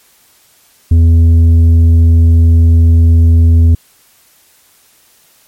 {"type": "tone with tanh clipping", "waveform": "sine", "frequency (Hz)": 82.9, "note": "E2", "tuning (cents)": 10, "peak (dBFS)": -4, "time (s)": [0.91, 3.75], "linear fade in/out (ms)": 5, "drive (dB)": 6, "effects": ["white hiss -48 dBFS RMS until 5.47 s", "MP3 64 kbps"]}